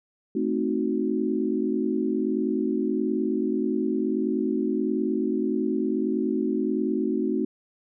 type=chord; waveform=sine; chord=A diminished seventh; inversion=none; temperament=equal; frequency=220 / 261.6 / 311.1 / 370 Hz; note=A3 / C4 / Eb4 / Gb4; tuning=0 / 0 / 0 / 0 cents; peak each=-28 dBFS; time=0.35-7.45 s; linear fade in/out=5 ms; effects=none